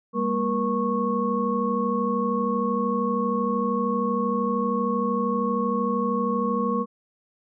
sine tone cluster, 201 / 233.9 / 477 / 1100 Hz, G3 / A#3 / A#4 / C#6, +44 / +6 / +40 / -14 cents, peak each -27 dBFS, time 0.13-6.86 s, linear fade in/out 50 ms, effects none

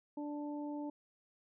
harmonic tone, 293.7 Hz, D4, in tune, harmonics 1 / 2 / 3, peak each -39 / -48 / -49 dBFS, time 0.17-0.9 s, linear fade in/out 5 ms, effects none

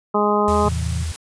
harmonic tone, 207.9 Hz, G#3, 2 cents sharp, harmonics 1 / 2 / 3 / 4 / 5 / 6, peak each -22 / -20 / -24 / -23 / -22 / -23 dBFS, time 0.14-0.69 s, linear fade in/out 10 ms
white noise, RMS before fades -34 dBFS, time 0.48-1.16 s, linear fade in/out 0 ms
sine tone, 80.2 Hz, E2, 47 cents flat, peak -22 dBFS, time 0.48-1.12 s, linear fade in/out 5 ms
sine chord, A minor, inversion none, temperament equal, 110 / 130.81 / 164.81 Hz, A2 / C3 / E3, 0 / 0 / 0 cents, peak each -27 / -30 / -28 dBFS, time 0.63-1.04 s, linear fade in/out 10 ms
effects resampled to 22050 Hz

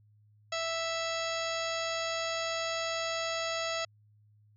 harmonic tone with a mistuned harmonic, 659.3 Hz, E5, in tune, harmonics 1 / 2 / 3 / 4 / 5 / 6 / 7 / 8 / 10, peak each -35 / -38 / -40 / -41 / -42 / -43 / -43 / -44 / -45 dBFS, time 0.52-3.85 s, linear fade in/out 5 ms, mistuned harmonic 10, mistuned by +27 cents, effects added 105 Hz sine -60 dBFS peak until 4.56 s

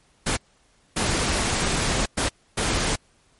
pink noise bursts at uneven times, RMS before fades -23 dBFS, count 4, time 0.26-0.37 / 0.96-2.06 / 2.17-2.29 / 2.57-2.96 s, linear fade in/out 10 ms, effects pink hiss -61 dBFS RMS until 3.39 s + MP3 48 kbps

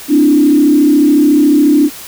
sine tone with frequency modulation, 293.7 Hz, D4, in tune, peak -5 dBFS, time 0.08-1.9 s, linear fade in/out 50 ms, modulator 34 Hz, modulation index 0.92, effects white hiss -30 dBFS RMS until 2.07 s

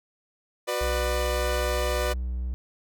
sawtooth chord, B minor, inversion second, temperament equal with one note detuned, 370 / 493.9 / 596.9 Hz, F#4 / B4 / D5, 0 / 0 / +28 cents, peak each -29 / -26 / -25 dBFS, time 0.67-2.14 s, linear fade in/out 20 ms
triangle tone with vibrato, 61.9 Hz, B1, 5 cents sharp, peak -25 dBFS, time 0.81-2.54 s, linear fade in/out 0 ms, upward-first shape triangle, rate 3.1 Hz, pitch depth 13 cents each way
effects none

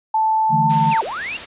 sine tone with pitch glide, 878 to 895.9 Hz, A5 to A5, -4 to +31 cents, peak -14 dBFS, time 0.14-1.01 s, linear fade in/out 5 ms, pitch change +35 cents, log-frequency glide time 0.58-0.72 s
sine chord, D suspended second, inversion none, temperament equal with one note detuned, 146.83 / 164.81 / 217.7 Hz, D3 / E3 / A3, 0 / 0 / -18 cents, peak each -21 / -22 / -24 dBFS, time 0.49-0.95 s, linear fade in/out 50 ms
white noise, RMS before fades -30 dBFS, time 0.69-1.46 s, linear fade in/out 20 ms
sine linear two-way sweep, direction down then up, 2855 to 349.2 to 2855 Hz, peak -24 dBFS, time 0.91-1.37 s, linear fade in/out 5 ms, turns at 1.03 s
effects resampled to 8000 Hz

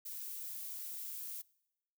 violet noise, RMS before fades -44 dBFS, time 0.05-1.42 s, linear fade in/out 10 ms, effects noise-tail reverb RT60 0.9 s tail -24 dB re dry

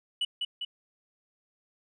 sine tone with echo, 2953 Hz, F#7, 4 cents flat, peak -23 dBFS, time 0.21-0.25 s, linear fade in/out 5 ms, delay 200 ms, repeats 2, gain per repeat -4 dB, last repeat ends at 0.65 s, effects tanh soft clip ceiling -25 dBFS

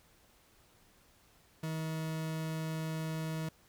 40% pulse tone, 159.2 Hz, D#3, 40 cents sharp, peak -34 dBFS, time 1.63-3.49 s, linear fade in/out 5 ms, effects pink hiss -65 dBFS RMS until 3.68 s

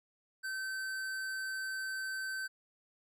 sine tone with hard clipping, 1542 Hz, G6, 29 cents flat, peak -38 dBFS, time 0.43-2.48 s, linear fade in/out 20 ms, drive 14 dB, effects none

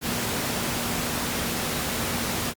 sine tone in noise, 237.5 Hz, A#3, 33 cents sharp, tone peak -35 dBFS, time 0.01-2.54 s, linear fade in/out 50 ms, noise pink, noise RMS -27 dBFS, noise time 0.01-2.54 s, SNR -11 dB, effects high-pass 80 Hz 12 dB/octave + Opus 48 kbps

